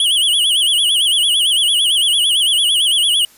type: tone with vibrato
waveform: square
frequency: 3126 Hz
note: G7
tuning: 6 cents flat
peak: -12 dBFS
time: 0-3.25 s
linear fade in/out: 2 ms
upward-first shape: sine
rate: 8.9 Hz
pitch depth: 160 cents each way
effects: white hiss -47 dBFS RMS until 3.37 s + resampled to 32000 Hz